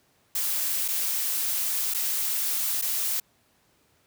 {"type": "noise with dropouts", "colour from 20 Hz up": "blue", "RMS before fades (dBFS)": -27, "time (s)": [0.35, 3.2], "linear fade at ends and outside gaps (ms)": 5, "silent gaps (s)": [[0.881, 0.884], [1.939, 1.945], [2.815, 2.822]], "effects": ["pink hiss -65 dBFS RMS until 4.06 s", "high-pass 80 Hz 12 dB/octave"]}